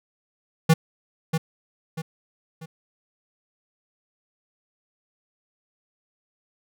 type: tone with echo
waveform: square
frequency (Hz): 161.2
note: E3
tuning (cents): -38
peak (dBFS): -13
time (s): 0.69-0.74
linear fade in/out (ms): 10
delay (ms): 640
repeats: 3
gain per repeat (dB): -8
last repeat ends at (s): 2.66
effects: none